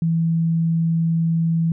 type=tone; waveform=sine; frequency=164.81 Hz; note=E3; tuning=in tune; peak=-16 dBFS; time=0.02-1.72 s; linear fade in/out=2 ms; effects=none